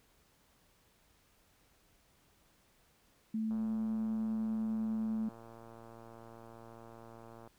sine tone, 220 Hz, A3, in tune, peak -32 dBFS, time 3.34-5.29 s, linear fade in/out 5 ms
click train, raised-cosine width 1 ms, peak -39 dBFS, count 457, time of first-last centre 3.51-7.475 s, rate 115 Hz
effects pink hiss -69 dBFS RMS until 7.58 s

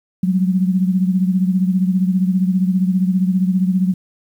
sine beating tone pair, 183.8 / 198.8 Hz, F#3 / G3, -11 / +25 cents, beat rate 15 Hz, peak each -14 / -20 dBFS, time 0.23-3.94 s, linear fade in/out 5 ms, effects 8-bit

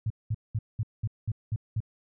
sine tone bursts, 109.3 Hz, A2, 11 cents flat, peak -25 dBFS, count 8, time 0.06-1.804 s, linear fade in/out 5 ms, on 43 ms, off 200 ms, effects none

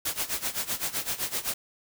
white noise with tremolo, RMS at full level -28 dBFS, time 0.05-1.54 s, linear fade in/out 5 ms, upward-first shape sine, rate 7.8 Hz, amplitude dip 85%, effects none

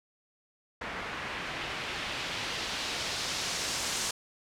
white noise with low-pass filter sweep, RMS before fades -35 dBFS, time 0.81-4.11 s, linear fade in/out 5 ms, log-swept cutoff 1800 to 7200 Hz, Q 1.1, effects none

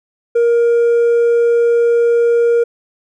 triangle tone with hard clipping, 470 Hz, A#4, 14 cents sharp, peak -8 dBFS, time 0.35-2.64 s, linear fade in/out 10 ms, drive 1 dB, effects none

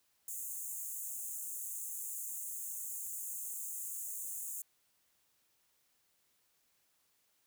pink high-pass noise, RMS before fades -42 dBFS, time 0.28-4.62 s, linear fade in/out 2 ms, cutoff 6600 Hz, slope 96 dB/octave, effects white hiss -75 dBFS RMS until 7.46 s

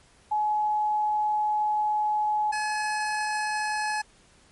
sine / 25% pulse tone pair in turn, 847 / 850.8 Hz, G#5 / G#5, +34 / +42 cents, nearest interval unison, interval 8 cents, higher second, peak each -22 dBFS, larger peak neither, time 0.31-2.52 / 2.52-4.02 s, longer first, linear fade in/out 10 ms, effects pink hiss -58 dBFS RMS until 4.51 s + MP3 48 kbps

